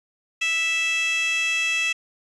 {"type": "tone with high-pass filter", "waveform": "15% pulse", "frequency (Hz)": 658, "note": "E5", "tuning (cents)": -3, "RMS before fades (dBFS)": -23, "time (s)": [0.41, 1.93], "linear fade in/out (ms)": 10, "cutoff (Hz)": 2700, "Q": 4.1, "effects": ["resampled to 22050 Hz"]}